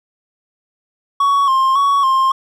triangle tone with vibrato, 1089 Hz, C#6, 31 cents flat, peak -9 dBFS, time 1.2-2.32 s, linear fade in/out 5 ms, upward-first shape square, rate 1.8 Hz, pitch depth 48 cents each way, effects none

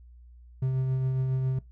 triangle tone with tremolo, 130.81 Hz, C3, in tune, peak -21 dBFS, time 0.62-1.59 s, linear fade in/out 5 ms, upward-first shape triangle, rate 7.3 Hz, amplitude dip 30%, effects noise-tail reverb RT60 0.2 s tail -21 dB re dry + added 60 Hz sine -48 dBFS peak until 1.71 s

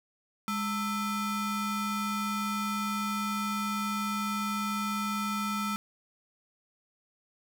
square ring-modulated tone, 554.4 Hz, C#5, in tune, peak -27 dBFS, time 0.48-5.76 s, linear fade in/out 0 ms, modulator 761 Hz, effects none

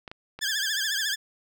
clicks, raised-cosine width 0.3 ms, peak -23 dBFS, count 3, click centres 0.078 / 0.115 / 0.39 s
15% pulse tone with vibrato, 1663 Hz, G#6, 2 cents sharp, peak -19 dBFS, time 0.41-1.16 s, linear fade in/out 20 ms, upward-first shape triangle, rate 14 Hz, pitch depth 130 cents each way
effects none

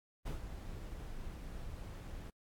brown noise with ADSR envelope, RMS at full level -36 dBFS, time 0.25-2.3 s, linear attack 20 ms, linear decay 120 ms, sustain -9 dB, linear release 3 ms, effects AAC 64 kbps

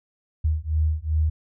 sine beating tone pair, 76.7 / 79.3 Hz, D#2 / D#2, -24 / +33 cents, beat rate 2.6 Hz, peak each -23 dBFS, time 0.44-1.3 s, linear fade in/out 10 ms, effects none

